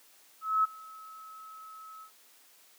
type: tone with ADSR envelope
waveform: sine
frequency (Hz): 1292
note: E6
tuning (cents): -35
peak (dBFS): -21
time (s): 0.41-2.11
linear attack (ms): 230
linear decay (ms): 17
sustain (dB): -24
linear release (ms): 88
effects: white hiss -60 dBFS RMS until 2.78 s + high-pass 300 Hz 12 dB/octave